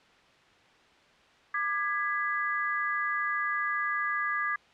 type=chord; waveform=sine; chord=G# diminished; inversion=second; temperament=just; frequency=1196.1 / 1661.2 / 1993.5 Hz; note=D6 / G#6 / B6; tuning=+31 / 0 / +16 cents; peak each=-31 / -30 / -34 dBFS; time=1.54-4.56 s; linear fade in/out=5 ms; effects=white hiss -59 dBFS RMS until 4.73 s + low-pass 3000 Hz 12 dB/octave